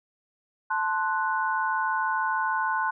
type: chord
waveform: sine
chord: F# diminished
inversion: first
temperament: equal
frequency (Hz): 880 / 1046.5 / 1480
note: A5 / C6 / F#6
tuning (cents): 0 / 0 / 0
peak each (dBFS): -28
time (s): 0.7-2.91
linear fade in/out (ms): 10
effects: none